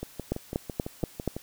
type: two click trains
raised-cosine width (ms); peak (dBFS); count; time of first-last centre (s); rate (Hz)
2; -20 / -13; 9 / 5; 0.03-1.366 / 0.32-1.277; 5.99 / 4.18
effects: white hiss -52 dBFS RMS until 1.42 s